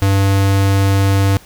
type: tone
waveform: square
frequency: 98 Hz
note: G2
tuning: in tune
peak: -11 dBFS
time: 0.02-1.37 s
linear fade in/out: 0 ms
effects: pink hiss -43 dBFS RMS until 1.45 s